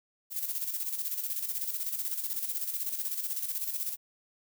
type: noise with tremolo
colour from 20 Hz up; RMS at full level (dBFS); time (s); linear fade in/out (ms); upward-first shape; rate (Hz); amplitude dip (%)
violet; -32; 0.3-3.97; 50; square; 16; 55
effects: none